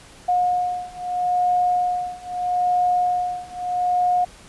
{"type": "beating tone pair", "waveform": "sine", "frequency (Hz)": [719, 719.78], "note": ["F#5", "F#5"], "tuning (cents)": [-50, -48], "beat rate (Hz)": 0.78, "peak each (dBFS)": [-22, -21], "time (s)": [0.28, 4.25], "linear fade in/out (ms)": 10, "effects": ["pink hiss -46 dBFS RMS until 4.48 s", "resampled to 24000 Hz"]}